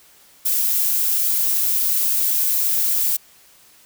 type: noise with amplitude modulation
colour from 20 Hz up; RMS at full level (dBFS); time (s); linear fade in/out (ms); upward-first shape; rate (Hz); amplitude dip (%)
violet; -17; 0.45-3.17; 10; sine; 239; 45
effects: white hiss -51 dBFS RMS until 3.85 s